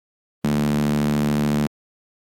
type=tone with high-pass filter; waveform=sawtooth; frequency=73.8 Hz; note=D2; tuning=9 cents sharp; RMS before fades=-20 dBFS; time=0.44-1.67 s; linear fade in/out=5 ms; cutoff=190 Hz; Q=6.7; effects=AAC 64 kbps